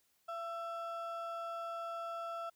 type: ring-modulated tone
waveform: triangle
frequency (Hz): 1004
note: B5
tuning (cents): +28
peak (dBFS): -34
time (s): 0.28-2.5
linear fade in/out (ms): 10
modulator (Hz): 329
effects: white hiss -75 dBFS RMS until 2.55 s